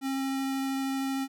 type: tone with vibrato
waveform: square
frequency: 269.2 Hz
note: C4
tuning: 49 cents sharp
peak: -29 dBFS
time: 0.01-1.28 s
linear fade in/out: 50 ms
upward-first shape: triangle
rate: 13 Hz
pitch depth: 8 cents each way
effects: none